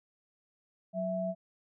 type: tone pair together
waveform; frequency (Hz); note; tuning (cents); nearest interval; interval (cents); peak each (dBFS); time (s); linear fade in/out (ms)
sine; 185 / 659.3; F#3 / E5; 0 / 0; octave + minor seventh; 2200; -35 / -32; 0.93-1.35; 50
effects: none